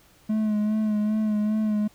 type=tone with vibrato; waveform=triangle; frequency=213.4 Hz; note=G#3; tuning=47 cents sharp; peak=-19 dBFS; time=0.29-1.88 s; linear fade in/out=10 ms; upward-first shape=sine; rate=2.5 Hz; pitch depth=31 cents each way; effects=pink hiss -57 dBFS RMS until 1.94 s